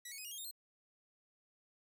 10% pulse tone with pitch steps, 1951 / 2215 / 2516 / 2856 / 3243 / 3683 / 4182 Hz, B6 / C#7 / D#7 / F7 / G#7 / A#7 / C8, -22 / -2 / +19 / +38 / -42 / -22 / -2 cents, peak -37 dBFS, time 0.05-0.512 s, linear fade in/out 5 ms, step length 66 ms, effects none

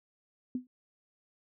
sine tone with exponential decay, 251.3 Hz, B3, 30 cents sharp, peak -27 dBFS, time 0.55-0.67 s, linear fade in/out 2 ms, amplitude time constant 26 ms, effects none

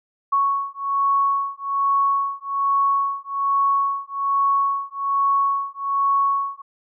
sine beating tone pair, 1108.7 / 1109.9 Hz, C#6 / C#6, 0 / +2 cents, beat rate 1.2 Hz, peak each -21 dBFS, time 0.32-6.62 s, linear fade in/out 10 ms, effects none

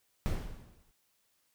brown noise with exponential decay, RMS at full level -29 dBFS, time 0.26-0.91 s, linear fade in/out 0 ms, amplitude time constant 140 ms, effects white hiss -74 dBFS RMS until 1.54 s

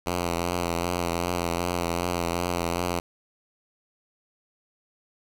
5% pulse tone with vibrato, 86.7 Hz, F2, 12 cents flat, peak -14 dBFS, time 0.06-3 s, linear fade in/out 5 ms, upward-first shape triangle, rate 2.6 Hz, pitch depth 44 cents each way, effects none

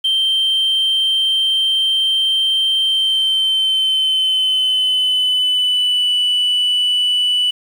sine tone with pitch glide, 3136 to 2970 Hz, G7 to F#7, 0 to +6 cents, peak -11 dBFS, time 0.04-7.51 s, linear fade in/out 10 ms, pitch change -94 cents, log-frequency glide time 2.83-6.09 s, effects tanh soft clip ceiling -11 dBFS + 7-bit

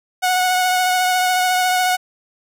sawtooth tone with vibrato, 734 Hz, F#5, 14 cents flat, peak -11 dBFS, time 0.22-1.97 s, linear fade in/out 20 ms, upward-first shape triangle, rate 14 Hz, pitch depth 19 cents each way, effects none

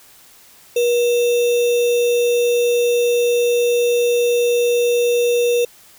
sine tone with sample-and-hold, 479.6 Hz, A#4, 49 cents sharp, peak -13 dBFS, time 0.76-5.65 s, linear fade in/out 5 ms, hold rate 3150 Hz, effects white hiss -47 dBFS RMS until 5.98 s

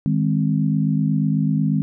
sine chord, Ab major, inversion second, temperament equal with one note detuned, 155.56 / 203.7 / 261.6 Hz, Eb3 / Ab3 / C4, 0 / -33 / 0 cents, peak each -19 / -21 / -23 dBFS, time 0.06-1.82 s, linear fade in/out 0 ms, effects none

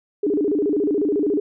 sine tone with vibrato, 349.2 Hz, F4, in tune, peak -17 dBFS, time 0.23-1.4 s, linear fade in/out 5 ms, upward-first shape square, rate 14 Hz, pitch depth 280 cents each way, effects none

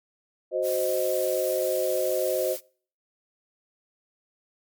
sine chord, C diminished, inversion second, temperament equal, 370 / 523.3 / 622.3 Hz, Gb4 / C5 / Eb5, 0 / 0 / 0 cents, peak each -29 / -26 / -27 dBFS, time 0.51-2.57 s, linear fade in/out 50 ms
blue noise, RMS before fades -35 dBFS, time 0.62-2.61 s, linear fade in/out 50 ms
effects noise-tail reverb RT60 0.5 s tail -26 dB re dry + MP3 96 kbps

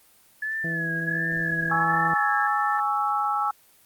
sine tone with vibrato, 1711 Hz, A6, 49 cents flat, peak -26 dBFS, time 0.42-2.47 s, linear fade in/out 5 ms, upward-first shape sine, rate 1.4 Hz, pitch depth 67 cents each way
harmonic tone, 165.3 Hz, E3, 5 cents sharp, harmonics 1 / 2 / 3 / 4, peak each -30 / -36 / -40 / -42 dBFS, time 0.64-2.14 s, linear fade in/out 2 ms
sine tone with pitch glide, 1659 to 1767.8 Hz, G#6 to A6, -2 to +8 cents, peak -29 dBFS, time 1-2.8 s, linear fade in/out 2 ms, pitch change +110 cents, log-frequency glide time 1.47-2.18 s
sine chord, C# minor, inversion second, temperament equal with one note detuned, 830.6 / 1120.3 / 1318.5 Hz, G#5 / C#6 / E6, 0 / +18 / 0 cents, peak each -25 / -29 / -25 dBFS, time 1.71-3.51 s, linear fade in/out 5 ms
effects white hiss -57 dBFS RMS until 3.85 s + Opus 24 kbps

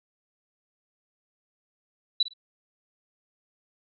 sine tone with echo, 3951 Hz, B7, in tune, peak -18 dBFS, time 2.2-2.23 s, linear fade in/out 5 ms, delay 53 ms, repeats 2, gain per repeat -14 dB, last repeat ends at 2.336 s, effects MP3 96 kbps

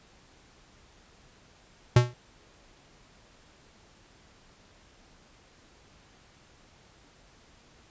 square tone with exponential decay, 122.1 Hz, B2, 19 cents flat, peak -13 dBFS, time 1.96-2.14 s, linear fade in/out 5 ms, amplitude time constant 39 ms, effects pink hiss -58 dBFS RMS until 7.9 s + resampled to 16000 Hz

